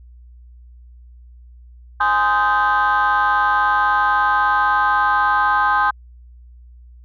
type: chord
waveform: sine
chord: Ab major seventh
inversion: none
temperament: just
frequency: 830.6 / 1038.3 / 1245.9 / 1557.4 Hz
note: Ab5 / C6 / Eb6 / G6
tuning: 0 / -14 / +2 / -12 cents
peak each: -18 dBFS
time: 2-5.91 s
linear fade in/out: 10 ms
effects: tanh soft clip ceiling -8 dBFS + added 60 Hz sine -40 dBFS peak until 7.04 s